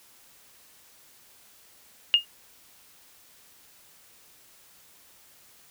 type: tone with exponential decay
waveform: sine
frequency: 2841 Hz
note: F7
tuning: 29 cents sharp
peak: -11 dBFS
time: 2.14-2.25 s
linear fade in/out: 0 ms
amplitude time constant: 23 ms
effects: white hiss -56 dBFS RMS until 5.7 s

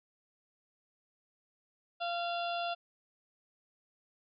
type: harmonic tone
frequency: 690 Hz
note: F5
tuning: 21 cents flat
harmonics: 1 / 2 / 4 / 5 / 6 / 7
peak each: -34 / -41 / -42 / -44 / -51 / -52 dBFS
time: 2-2.75 s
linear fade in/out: 20 ms
effects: none

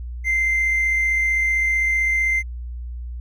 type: tone with amplitude modulation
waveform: triangle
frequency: 2084 Hz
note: C7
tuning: 7 cents flat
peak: -13 dBFS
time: 0.24-2.43 s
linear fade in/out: 50 ms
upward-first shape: sine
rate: 35.6 Hz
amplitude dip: 25%
effects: tanh soft clip ceiling -13 dBFS + added 60 Hz sine -28 dBFS peak until 3.2 s

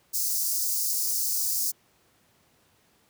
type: high-pass noise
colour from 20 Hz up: white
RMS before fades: -27 dBFS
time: 0.13-1.72 s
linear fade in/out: 20 ms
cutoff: 4800 Hz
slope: 48 dB/octave
effects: pink hiss -64 dBFS RMS until 3.09 s + high-pass 80 Hz 12 dB/octave

